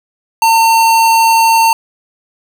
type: tone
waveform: square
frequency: 906 Hz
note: A#5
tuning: 50 cents flat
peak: -7 dBFS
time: 0.42-1.73 s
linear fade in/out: 2 ms
effects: none